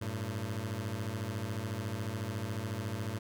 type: beating tone pair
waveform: sawtooth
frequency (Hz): 98 / 112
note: G2 / A2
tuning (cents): 0 / +31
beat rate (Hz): 14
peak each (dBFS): -34 / -33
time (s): 0.01-3.19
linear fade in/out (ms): 10
effects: none